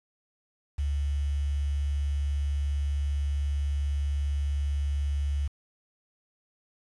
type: tone with quantisation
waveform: sine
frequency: 71.3 Hz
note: C#2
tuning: 49 cents sharp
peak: -25 dBFS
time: 0.78-5.48 s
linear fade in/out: 10 ms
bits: 8
effects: resampled to 24000 Hz